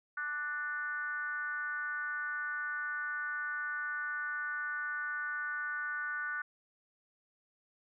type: tone with frequency modulation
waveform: sine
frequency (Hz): 1480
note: F#6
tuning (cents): 0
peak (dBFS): -34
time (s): 0.17-6.42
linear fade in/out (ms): 5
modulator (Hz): 304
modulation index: 0.77
effects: none